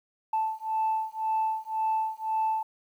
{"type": "beating tone pair", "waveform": "sine", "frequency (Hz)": [878, 879.9], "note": ["A5", "A5"], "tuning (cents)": [-4, 0], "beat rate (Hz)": 1.9, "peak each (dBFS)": -28, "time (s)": [0.33, 2.63], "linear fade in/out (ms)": 5, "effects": ["tanh soft clip ceiling -20 dBFS", "10-bit"]}